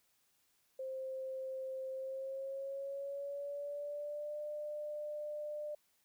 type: tone with pitch glide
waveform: sine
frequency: 526 to 597.3 Hz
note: C5 to D5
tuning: +9 to +29 cents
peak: -39 dBFS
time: 0.79-5.75 s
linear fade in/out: 5 ms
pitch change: +220 cents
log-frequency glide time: 1.92-4.38 s
effects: white hiss -75 dBFS RMS until 6.04 s